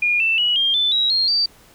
sine tone with pitch steps, 2430 / 2665 / 2923 / 3206 / 3517 / 3857 / 4231 / 4641 Hz, D#7 / E7 / F#7 / G7 / A7 / B7 / C8 / D8, -42 / +18 / -22 / +38 / -1 / -42 / +19 / -21 cents, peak -15 dBFS, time 0.02-1.46 s, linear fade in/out 5 ms, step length 180 ms, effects pink hiss -50 dBFS RMS until 1.74 s

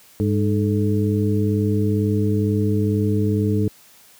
harmonic tone with a mistuned harmonic, 102.2 Hz, G#2, 27 cents flat, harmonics 1 / 2 / 3 / 4, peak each -19 / -22 / -24 / -25 dBFS, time 0.2-3.68 s, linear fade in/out 0 ms, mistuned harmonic 4, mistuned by +91 cents, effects white hiss -50 dBFS RMS until 4.19 s + high-pass 60 Hz 12 dB/octave

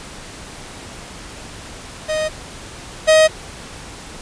45% pulse tone pair in turn, 622.3 / 629.5 Hz, D#5 / D#5, 0 / +20 cents, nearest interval unison, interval 20 cents, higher second, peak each -18 / -8 dBFS, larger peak second, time 2.08-2.29 / 3.07-3.28 s, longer neither, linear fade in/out 20 ms, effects pink hiss -35 dBFS RMS until 4.21 s + resampled to 22050 Hz

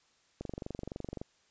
click train, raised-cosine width 2 ms, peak -25 dBFS, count 20, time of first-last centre 0.41-1.215 s, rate 23.6 Hz, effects white hiss -69 dBFS RMS until 1.5 s + resampled to 16000 Hz

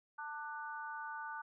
harmonic tone, 296.8 Hz, D4, 18 cents sharp, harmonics 3 / 4 / 5, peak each -45 / -48 / -45 dBFS, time 0.18-1.42 s, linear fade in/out 10 ms, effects none

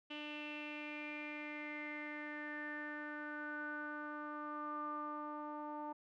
sawtooth tone with low-pass filter sweep, 298.4 Hz, D4, 28 cents sharp, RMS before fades -45 dBFS, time 0.1-5.93 s, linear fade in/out 10 ms, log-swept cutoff 2900 to 980 Hz, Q 9.3, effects none

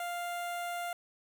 sawtooth tone with notch filter, 698.5 Hz, F5, in tune, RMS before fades -37 dBFS, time 0-0.93 s, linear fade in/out 2 ms, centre 5000 Hz, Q 1.3, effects none

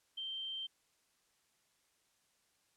sine tone, 3136 Hz, G7, in tune, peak -39 dBFS, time 0.17-0.67 s, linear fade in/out 10 ms, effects white hiss -75 dBFS RMS until 2.76 s + low-pass 10000 Hz 12 dB/octave

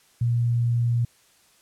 sine tone, 118.8 Hz, A#2, 33 cents sharp, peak -19 dBFS, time 0.21-1.05 s, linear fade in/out 5 ms, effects white hiss -59 dBFS RMS until 1.61 s + low-pass 11000 Hz 12 dB/octave

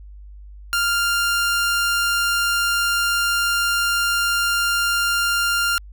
sawtooth tone, 1396.9 Hz, F6, in tune, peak -14 dBFS, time 0.73-5.78 s, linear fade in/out 0 ms, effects added 50 Hz sine -37 dBFS peak until 5.92 s

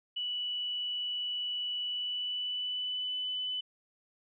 sine tone with pitch glide, 2955 to 3003 Hz, F#7 to F#7, -3 to +25 cents, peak -32 dBFS, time 0.16-3.61 s, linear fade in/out 10 ms, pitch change +28 cents, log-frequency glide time 1.83-3.25 s, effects none

